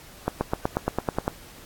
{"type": "accelerating click train", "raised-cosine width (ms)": 1, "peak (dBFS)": -8, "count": 10, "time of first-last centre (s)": [0.28, 1.279], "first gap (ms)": 130, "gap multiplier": 0.96, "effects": ["pink hiss -47 dBFS RMS until 1.65 s", "AAC 64 kbps"]}